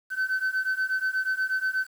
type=beating tone pair; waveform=sine; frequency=1522 / 1530.3 Hz; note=F#6 / G6; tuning=+48 / -42 cents; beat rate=8.3 Hz; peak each=-26 / -25 dBFS; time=0.1-1.87 s; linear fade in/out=50 ms; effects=tanh soft clip ceiling -21 dBFS + 8-bit